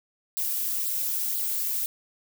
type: noise with flanger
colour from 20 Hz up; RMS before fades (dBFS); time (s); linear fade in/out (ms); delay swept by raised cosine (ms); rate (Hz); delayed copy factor
violet; -28; 0.37-1.86; 0; 0.23 to 3.43; 2; +0.65
effects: none